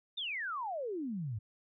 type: exponential sweep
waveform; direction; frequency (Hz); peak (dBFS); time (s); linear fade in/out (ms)
sine; down; 3729 to 98.8; -35; 0.17-1.39; 10
effects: none

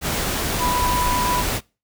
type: tone in noise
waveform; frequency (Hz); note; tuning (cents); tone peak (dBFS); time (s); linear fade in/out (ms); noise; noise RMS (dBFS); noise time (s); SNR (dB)
sine; 987.8; B5; 0; -20; 0.58-1.44; 50; pink; -23; 0.01-1.61; 0
effects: noise-tail reverb RT60 0.3 s tail -24 dB re dry

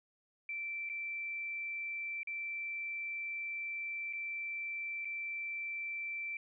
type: tone with dropouts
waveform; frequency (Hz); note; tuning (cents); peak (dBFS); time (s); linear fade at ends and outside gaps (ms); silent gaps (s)
sine; 2338; D7; -8; -37; 0.49-6.37; 2; 0.891-0.897 / 2.232-2.272 / 4.128-4.133 / 5.048-5.053
effects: none

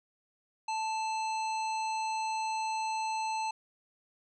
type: harmonic tone with a mistuned harmonic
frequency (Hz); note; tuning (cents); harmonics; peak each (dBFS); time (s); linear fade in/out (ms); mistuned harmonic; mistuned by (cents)
880; A5; 0; 1 / 3 / 5 / 7 / 9; -31 / -41 / -45 / -48 / -50; 0.68-3.51; 5; 5; -100
effects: none

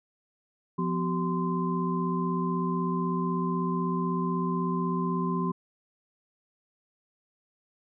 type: tone cluster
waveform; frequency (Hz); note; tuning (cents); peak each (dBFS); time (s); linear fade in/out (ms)
sine; 174.9 / 251 / 381.3 / 1035; F3 / B3 / G4 / C6; +3 / +28 / -48 / -19; -28 / -33 / -34 / -32; 0.78-5.52; 10
effects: none

